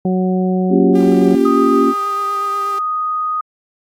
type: harmonic tone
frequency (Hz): 185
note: F#3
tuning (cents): 0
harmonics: 1 / 2 / 3 / 4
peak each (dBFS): -14 / -20 / -26 / -26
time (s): 0.05-1.35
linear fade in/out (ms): 2
type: chord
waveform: sine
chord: G half-diminished seventh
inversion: first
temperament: equal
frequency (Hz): 233.1 / 277.2 / 349.2 / 392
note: Bb3 / Db4 / F4 / G4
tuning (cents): 0 / 0 / 0 / 0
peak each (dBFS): -17 / -14 / -18 / -15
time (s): 0.69-1.94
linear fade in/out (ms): 50
type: tone with vibrato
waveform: sawtooth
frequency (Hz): 397.8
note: G4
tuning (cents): +25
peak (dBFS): -24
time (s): 0.95-2.79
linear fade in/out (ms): 5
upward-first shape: triangle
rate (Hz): 8.2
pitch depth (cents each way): 22
type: tone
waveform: sine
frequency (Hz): 1244.5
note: D#6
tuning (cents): 0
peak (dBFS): -16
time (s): 1.45-3.41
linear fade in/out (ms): 5
effects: AAC 64 kbps